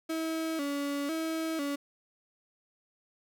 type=tone with vibrato; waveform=35% pulse; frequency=302.6 Hz; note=D#4; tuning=48 cents flat; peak=-29 dBFS; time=0.09-1.76 s; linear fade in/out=10 ms; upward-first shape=square; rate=1 Hz; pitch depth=110 cents each way; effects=none